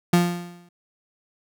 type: tone with exponential decay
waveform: 35% pulse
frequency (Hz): 174.61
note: F3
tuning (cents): 0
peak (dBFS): -11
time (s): 0.13-0.69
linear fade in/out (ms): 5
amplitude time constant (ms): 120
effects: none